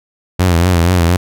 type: tone with vibrato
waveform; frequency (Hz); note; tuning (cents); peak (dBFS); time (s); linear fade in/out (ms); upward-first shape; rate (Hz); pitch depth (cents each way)
sawtooth; 87.6; F2; +6; -5; 0.39-1.17; 10; triangle; 4.2; 110
effects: none